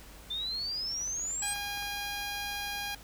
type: exponential sweep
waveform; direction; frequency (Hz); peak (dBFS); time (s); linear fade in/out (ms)
sine; up; 3538 to 8390; -32; 0.3-1.54; 10
type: clicks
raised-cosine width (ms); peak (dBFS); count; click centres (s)
0.5; -35; 8; 1.014 / 1.076 / 1.196 / 1.254 / 1.306 / 1.561 / 1.775 / 1.825
type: tone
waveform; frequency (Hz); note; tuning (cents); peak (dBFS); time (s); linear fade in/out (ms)
10% pulse; 814; G#5; -35; -26; 1.42-2.95; 5
effects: added 50 Hz sine -51 dBFS peak until 3.03 s + pink hiss -52 dBFS RMS until 3.03 s